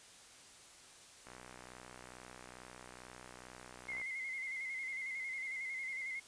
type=click train; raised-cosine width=0.5 ms; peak=-36 dBFS; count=172; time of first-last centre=1.27-4.015 s; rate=62.3 Hz
type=tone with vibrato; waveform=sine; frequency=2100 Hz; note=C7; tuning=6 cents sharp; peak=-39 dBFS; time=3.88-6.2 s; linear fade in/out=10 ms; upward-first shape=square; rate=11 Hz; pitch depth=41 cents each way
effects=white hiss -58 dBFS RMS until 6.27 s + resampled to 22050 Hz